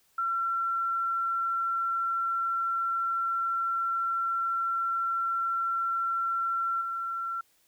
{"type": "tone with level steps", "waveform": "sine", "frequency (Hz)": 1357, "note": "E6", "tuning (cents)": 50, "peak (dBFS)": [-26, -30], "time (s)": [0.18, 7.41], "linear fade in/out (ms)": 5, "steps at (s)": 6.81, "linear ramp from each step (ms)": 5, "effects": ["white hiss -67 dBFS RMS until 7.67 s"]}